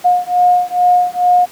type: beating tone pair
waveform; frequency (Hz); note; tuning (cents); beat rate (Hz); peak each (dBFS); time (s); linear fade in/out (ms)
sine; 716 / 718.3; F5 / F5; +43 / +48; 2.3; -12; 0.04-1.46; 20
effects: pink hiss -38 dBFS RMS until 1.51 s + high-pass 200 Hz 12 dB/octave